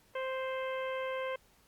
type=harmonic tone; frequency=523.3 Hz; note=C5; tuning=in tune; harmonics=1 / 2 / 3 / 4 / 5 / 6; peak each=-35 / -41 / -45 / -45 / -49 / -51 dBFS; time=0.15-1.36 s; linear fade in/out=5 ms; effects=pink hiss -66 dBFS RMS until 1.67 s + Opus 48 kbps